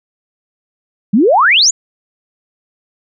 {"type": "exponential sweep", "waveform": "sine", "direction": "up", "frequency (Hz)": [185, 7370], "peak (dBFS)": -6, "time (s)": [1.13, 1.71], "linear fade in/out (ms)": 10, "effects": []}